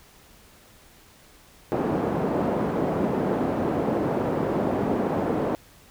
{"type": "band-pass noise", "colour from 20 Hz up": "pink", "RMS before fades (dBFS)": -25, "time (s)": [1.72, 5.55], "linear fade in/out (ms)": 0, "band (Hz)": [210, 640], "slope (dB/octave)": 12, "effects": ["pink hiss -53 dBFS RMS until 5.9 s"]}